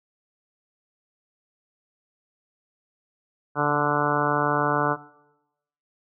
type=harmonic tone with a mistuned harmonic; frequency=146.83 Hz; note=D3; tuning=in tune; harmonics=1 / 2 / 3 / 4 / 5 / 6 / 7 / 8 / 9 / 10; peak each=-29 / -29 / -29 / -29 / -29 / -29 / -29 / -29 / -29 / -29 dBFS; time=3.55-4.97 s; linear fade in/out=50 ms; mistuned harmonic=1; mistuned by=-27 cents; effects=noise-tail reverb RT60 0.9 s tail -19 dB re dry